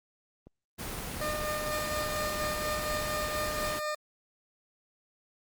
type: click train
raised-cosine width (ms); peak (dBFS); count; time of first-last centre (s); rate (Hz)
2; -34; 4; 0.47-2.851; 1.26
type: noise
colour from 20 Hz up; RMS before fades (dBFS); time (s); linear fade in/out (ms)
pink; -37; 0.78-3.8; 20
type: tone with tremolo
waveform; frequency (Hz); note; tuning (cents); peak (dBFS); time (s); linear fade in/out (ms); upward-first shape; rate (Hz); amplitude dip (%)
20% pulse; 606; D#5; -46; -25; 1.21-3.95; 5; triangle; 4.2; 40
effects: Opus 24 kbps